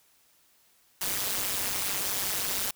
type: noise with amplitude modulation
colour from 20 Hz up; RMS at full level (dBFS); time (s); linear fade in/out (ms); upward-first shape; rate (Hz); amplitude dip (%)
white; -26; 1.01-2.71; 5; sine; 196; 100
effects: white hiss -64 dBFS RMS until 2.75 s